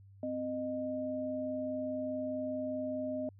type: tone pair together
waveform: sine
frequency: 259.2 / 616 Hz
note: C4 / D#5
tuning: -16 / -17 cents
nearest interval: octave + minor third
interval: 1499 cents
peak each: -37 / -36 dBFS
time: 0.23-3.29 s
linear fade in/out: 2 ms
effects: added 98 Hz sine -54 dBFS peak until 3.39 s